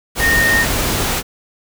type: tone in noise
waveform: sine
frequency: 1844 Hz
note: A#6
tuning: 19 cents flat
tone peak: -12 dBFS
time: 0.19-0.66 s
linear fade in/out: 50 ms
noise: pink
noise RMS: -18 dBFS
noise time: 0.15-1.23 s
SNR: +3 dB
effects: none